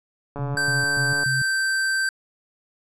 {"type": "click train", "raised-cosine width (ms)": 1, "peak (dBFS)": -19, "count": 126, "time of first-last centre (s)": [0.36, 1.234], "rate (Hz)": 143}
{"type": "tone bursts", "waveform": "sine", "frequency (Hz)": 132.3, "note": "C3", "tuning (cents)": 20, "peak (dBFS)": -25, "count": 4, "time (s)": [0.39, 1.42], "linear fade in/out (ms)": 2, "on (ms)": 160, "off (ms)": 130}
{"type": "tone", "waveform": "square", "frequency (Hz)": 1558, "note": "G6", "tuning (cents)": -11, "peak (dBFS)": -21, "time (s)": [0.57, 2.09], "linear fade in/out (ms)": 2}
{"effects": ["resampled to 24000 Hz"]}